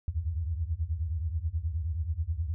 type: tone cluster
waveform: sine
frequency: 68.2 / 79 / 88.4 Hz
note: C#2 / D#2 / F2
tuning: -28 / +27 / +22 cents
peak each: -38 / -31 / -33 dBFS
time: 0.08-2.54 s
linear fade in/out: 0 ms
effects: none